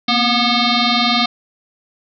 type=tone with frequency modulation; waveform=sine; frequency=1711 Hz; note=A6; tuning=49 cents flat; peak=-12 dBFS; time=0.08-1.26 s; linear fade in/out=5 ms; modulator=486 Hz; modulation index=5.6; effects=none